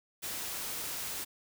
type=noise; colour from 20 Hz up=white; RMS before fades=-38 dBFS; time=0.22-1.25 s; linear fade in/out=20 ms; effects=none